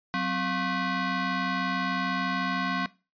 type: ring-modulated tone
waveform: 20% pulse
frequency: 445.9 Hz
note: A4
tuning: 23 cents sharp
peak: -18 dBFS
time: 0.14-2.86 s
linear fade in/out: 0 ms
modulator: 632 Hz
effects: noise-tail reverb RT60 0.3 s tail -20 dB re dry + resampled to 11025 Hz